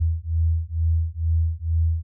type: beating tone pair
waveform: sine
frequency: 80.8 / 83 Hz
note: E2 / E2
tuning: -34 / +12 cents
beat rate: 2.2 Hz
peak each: -22 dBFS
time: 0-2.03 s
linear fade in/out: 20 ms
effects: none